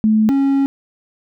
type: tone pair in turn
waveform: sine / triangle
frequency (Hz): 216.9 / 274.8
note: A3 / C#4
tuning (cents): -25 / -15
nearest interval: major third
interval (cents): 410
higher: second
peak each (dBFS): -10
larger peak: neither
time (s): 0.04-0.29 / 0.29-0.66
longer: second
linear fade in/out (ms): 0
effects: none